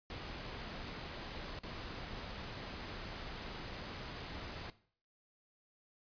pink noise with dropouts, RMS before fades -45 dBFS, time 0.1-4.7 s, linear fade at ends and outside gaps 1 ms, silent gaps 1.59-1.634 s, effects noise-tail reverb RT60 0.5 s tail -17 dB re dry + resampled to 11025 Hz

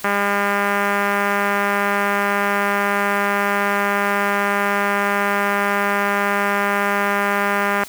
5% pulse tone with low-pass filter, 201.8 Hz, G#3, 49 cents flat, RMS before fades -19 dBFS, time 0.04-7.84 s, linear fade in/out 5 ms, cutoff 1800 Hz, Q 1.2, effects white hiss -38 dBFS RMS until 7.88 s

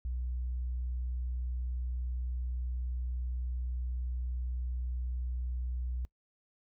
sine tone, 61.74 Hz, B1, in tune, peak -31 dBFS, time 0.05-6.05 s, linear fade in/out 0 ms, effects noise-tail reverb RT60 0.1 s tail -23 dB re dry + tanh soft clip ceiling -29 dBFS

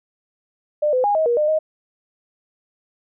sine tone with pitch steps, 599 / 508 / 820 / 633 / 476.2 / 604 / 625 Hz, D5 / B4 / G#5 / D#5 / A#4 / D5 / D#5, +34 / +49 / -22 / +30 / +37 / +48 / +8 cents, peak -15 dBFS, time 0.82-1.59 s, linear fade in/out 10 ms, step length 110 ms, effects none

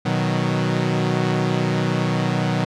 sawtooth chord, B major, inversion none, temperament equal, 123.47 / 155.56 / 185 Hz, B2 / D#3 / F#3, 0 / 0 / 0 cents, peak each -19 dBFS, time 0.05-2.65 s, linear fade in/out 10 ms, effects low-pass 5000 Hz 12 dB/octave

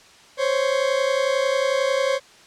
40% pulse tone pair together, 523.3 / 554.4 Hz, C5 / C#5, 0 / 0 cents, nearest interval minor second, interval 100 cents, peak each -21 dBFS, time 0.37-2.2 s, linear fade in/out 50 ms, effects white hiss -49 dBFS RMS until 2.46 s + low-pass 6000 Hz 12 dB/octave

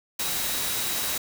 sine tone in noise, 3868 Hz, B7, 37 cents flat, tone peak -37 dBFS, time 0.19-1.18 s, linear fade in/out 5 ms, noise white, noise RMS -28 dBFS, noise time 0.19-1.18 s, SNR -12 dB, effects none

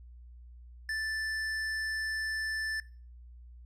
triangle tone with hard clipping, 1760 Hz, A6, in tune, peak -33 dBFS, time 0.89-2.8 s, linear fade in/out 2 ms, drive 13 dB, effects noise-tail reverb RT60 0.4 s tail -21 dB re dry + added 60 Hz sine -48 dBFS peak until 3.65 s

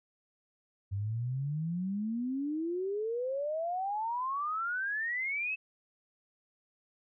sine exponential sweep, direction up, 95.8 to 2634 Hz, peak -31 dBFS, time 0.91-5.56 s, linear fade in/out 20 ms, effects none

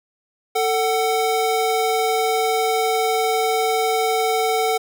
square tone pair together, 444.8 / 748 Hz, A4 / F#5, +19 / +19 cents, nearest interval major sixth, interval 900 cents, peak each -21 dBFS, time 0.55-4.78 s, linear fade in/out 10 ms, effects none

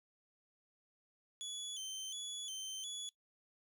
25% pulse tone with vibrato, 3250 Hz, G#7, 38 cents flat, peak -38 dBFS, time 1.41-3.09 s, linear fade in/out 0 ms, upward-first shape square, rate 1.4 Hz, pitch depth 80 cents each way, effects noise-tail reverb RT60 0.1 s tail -20 dB re dry

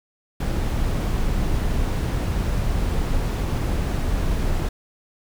brown noise, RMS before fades -22 dBFS, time 0.4-4.69 s, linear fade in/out 5 ms, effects none

